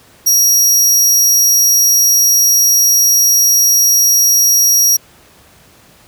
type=tone; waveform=sawtooth; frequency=5680 Hz; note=F8; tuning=28 cents sharp; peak=-5 dBFS; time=0.26-4.97 s; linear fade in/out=10 ms; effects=pink hiss -45 dBFS RMS until 6.07 s + high-pass 60 Hz 12 dB/octave